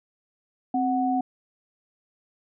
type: tone pair together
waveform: sine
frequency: 261.6 / 739.9 Hz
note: C4 / F#5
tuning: 0 / 0 cents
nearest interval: octave + tritone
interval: 1800 cents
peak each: -24 dBFS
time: 0.74-1.21 s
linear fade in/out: 5 ms
effects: none